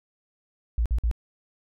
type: tone bursts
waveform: sine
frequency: 57.4 Hz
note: A#1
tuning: 26 cents flat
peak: -20 dBFS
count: 3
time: 0.78-1.113 s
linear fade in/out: 0 ms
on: 77 ms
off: 51 ms
effects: none